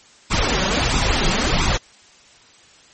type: noise with flanger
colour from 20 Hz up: pink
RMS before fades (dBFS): -18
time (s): 0.3-1.78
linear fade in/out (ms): 20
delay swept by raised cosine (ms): 0.8 to 5.4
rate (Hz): 1.5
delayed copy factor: +0.65
effects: white hiss -49 dBFS RMS until 2.93 s + MP3 32 kbps